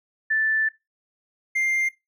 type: tone pair in turn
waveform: sine / triangle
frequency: 1760 / 2103 Hz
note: A6 / C7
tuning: 0 / +8 cents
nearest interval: minor third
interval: 308 cents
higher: second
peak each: -19 dBFS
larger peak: neither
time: 0.3-0.69 / 1.55-1.89 s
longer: first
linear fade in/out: 10 ms
effects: noise-tail reverb RT60 0.2 s tail -19 dB re dry